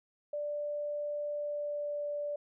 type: tone with pitch glide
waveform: sine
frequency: 588 to 584.6 Hz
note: D5 to D5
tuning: +2 to -8 cents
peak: -33 dBFS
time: 0.33-2.36 s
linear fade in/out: 5 ms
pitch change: -10 cents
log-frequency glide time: 1.34-2.06 s
effects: none